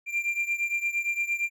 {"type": "beating tone pair", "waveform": "triangle", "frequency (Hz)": [2376, 2384.7], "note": ["D7", "D7"], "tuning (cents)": [20, 26], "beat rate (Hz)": 8.7, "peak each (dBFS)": [-26, -29], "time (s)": [0.06, 1.5], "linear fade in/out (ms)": 50, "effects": []}